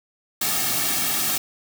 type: noise with comb filter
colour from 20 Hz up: white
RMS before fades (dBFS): -23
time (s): 0.41-1.38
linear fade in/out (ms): 5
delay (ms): 2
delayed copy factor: -0.7
effects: none